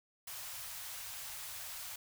white band-stop noise, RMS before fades -45 dBFS, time 0.27-1.96 s, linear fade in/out 5 ms, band 130 to 640 Hz, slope 24 dB/octave, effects none

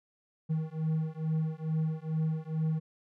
triangle beating tone pair, 157.1 / 159.4 Hz, D#3 / D#3, +17 / +42 cents, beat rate 2.3 Hz, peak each -30 dBFS, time 0.49-2.8 s, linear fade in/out 20 ms, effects none

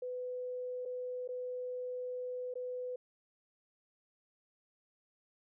sine tone with dropouts, 500 Hz, B4, 21 cents sharp, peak -37 dBFS, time 0.02-2.96 s, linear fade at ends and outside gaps 5 ms, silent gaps 0.853-0.857 / 1.277-1.288 / 2.54-2.554 s, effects none

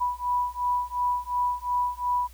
sine beating tone pair, 982 / 984.8 Hz, B5 / B5, -10 / -5 cents, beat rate 2.8 Hz, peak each -27 dBFS, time 0-2.28 s, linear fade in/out 20 ms, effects added 60 Hz sine -46 dBFS peak until 2.33 s + white hiss -56 dBFS RMS until 2.33 s

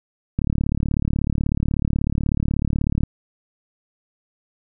click train, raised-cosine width 5 ms, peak -8 dBFS, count 97, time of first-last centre 0.39-3.035 s, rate 36.3 Hz, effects none

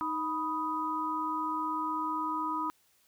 sine tone cluster, 311.5 / 985 / 1249 Hz, D#4 / B5 / D#6, +2 / -5 / +6 cents, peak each -37 / -33 / -34 dBFS, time 0.01-2.7 s, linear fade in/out 0 ms, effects white hiss -68 dBFS RMS until 3.07 s

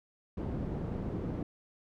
white low-pass noise, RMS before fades -36 dBFS, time 0.37-1.43 s, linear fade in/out 5 ms, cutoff 270 Hz, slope 12 dB/octave, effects none

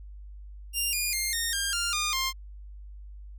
10% pulse tone with pitch steps, 2794 / 2432 / 2117 / 1843.4 / 1604.7 / 1397 / 1216.2 / 1058.7 Hz, F7 / D#7 / C7 / A#6 / G6 / F6 / D#6 / C6, 0 / -40 / +20 / -20 / +40 / 0 / -40 / +20 cents, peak -18 dBFS, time 0.73-2.33 s, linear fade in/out 50 ms, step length 200 ms, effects added 50 Hz sine -41 dBFS peak until 3.38 s

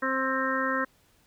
harmonic tone, 263.8 Hz, C4, 14 cents sharp, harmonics 1 / 2 / 4 / 5 / 6 / 7, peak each -32 / -32 / -32 / -32 / -32 / -32 dBFS, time 0.02-0.85 s, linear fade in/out 10 ms, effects pink hiss -64 dBFS RMS until 1.26 s

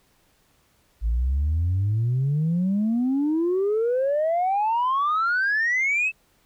sine exponential sweep, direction up, 53 to 2651 Hz, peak -18 dBFS, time 1.01-6.12 s, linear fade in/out 50 ms, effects tanh soft clip ceiling -17 dBFS + pink hiss -63 dBFS RMS until 6.45 s

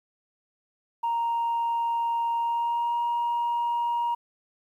sine tone with pitch glide, 932.3 to 946.4 Hz, A#5 to A#5, 0 to +26 cents, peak -22 dBFS, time 1.03-4.15 s, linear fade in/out 10 ms, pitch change +26 cents, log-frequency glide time 2.37-2.99 s, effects tanh soft clip ceiling -21 dBFS + 10-bit

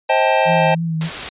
square chord, A half-diminished seventh, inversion first, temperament just, 528 / 633.6 / 792 / 880 Hz, C5 / Eb5 / G5 / A5, +16 / +31 / +18 / 0 cents, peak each -19 dBFS, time 0.09-0.75 s, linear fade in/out 10 ms
sine tone with vibrato, 163.3 Hz, E3, 16 cents flat, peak -18 dBFS, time 0.45-1.1 s, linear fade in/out 50 ms, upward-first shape triangle, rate 3.3 Hz, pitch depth 49 cents each way
white noise, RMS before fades -25 dBFS, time 1.01-1.29 s, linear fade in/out 2 ms
effects resampled to 8000 Hz

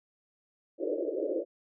white band-pass noise, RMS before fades -32 dBFS, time 0.78-1.45 s, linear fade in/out 50 ms, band 300 to 590 Hz, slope 96 dB/octave, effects none

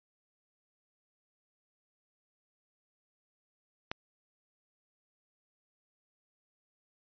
click, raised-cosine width 0.3 ms, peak -18 dBFS, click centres 3.915 s, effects resampled to 11025 Hz

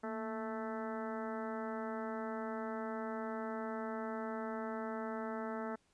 harmonic tone with a mistuned harmonic, 219.9 Hz, A3, 1 cent flat, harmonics 1 / 2 / 3 / 4 / 5 / 6 / 7 / 8 / 9, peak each -42 / -44 / -45 / -47 / -53 / -47 / -54 / -54 / -59 dBFS, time 0.03-5.76 s, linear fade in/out 10 ms, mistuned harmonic 1, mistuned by +75 cents, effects pink hiss -74 dBFS RMS until 5.93 s + resampled to 22050 Hz

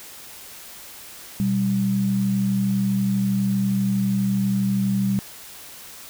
sine tone pair together, 123.2 / 195.57 Hz, B2 / G3, -4 / -4 cents, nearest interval minor sixth, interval 800 cents, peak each -26 / -19 dBFS, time 1.4-5.19 s, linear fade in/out 0 ms, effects white hiss -41 dBFS RMS until 6.09 s

